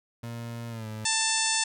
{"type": "tone with pitch glide", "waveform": "30% pulse", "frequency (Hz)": [117.1, 108.63], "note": ["A#2", "A2"], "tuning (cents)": [8, -22], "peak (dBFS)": -32, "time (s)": [0.23, 1.05], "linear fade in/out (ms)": 5, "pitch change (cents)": -130, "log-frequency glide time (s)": [0.69, 0.87]}
{"type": "harmonic tone", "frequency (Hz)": 888, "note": "A5", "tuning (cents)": 16, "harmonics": [1, 2, 3, 4, 5, 6, 7, 8, 9, 10], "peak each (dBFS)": [-33, -33, -33, -33, -33, -33, -33, -33, -33, -33], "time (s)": [1.05, 1.64], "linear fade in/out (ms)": 5}
{"effects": []}